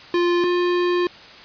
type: tone pair in turn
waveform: square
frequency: 349.2 / 353.9 Hz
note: F4 / F4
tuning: 0 / +23 cents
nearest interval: unison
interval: 23 cents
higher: second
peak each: -17 / -18 dBFS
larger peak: first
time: 0.14-0.44 / 0.44-1.07 s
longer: second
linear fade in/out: 2 ms
effects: white hiss -42 dBFS RMS until 1.44 s + resampled to 11025 Hz